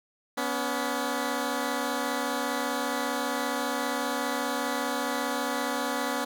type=tone pair together; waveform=10% pulse; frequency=246.6 / 281.5 Hz; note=B3 / C#4; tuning=-2 / +27 cents; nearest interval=major second; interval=229 cents; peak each=-22 dBFS; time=0.37-6.25 s; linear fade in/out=10 ms; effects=none